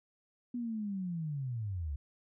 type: linear sweep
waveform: sine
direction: down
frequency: 246.9 to 66.4 Hz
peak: -34 dBFS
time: 0.54-1.96 s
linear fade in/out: 5 ms
effects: none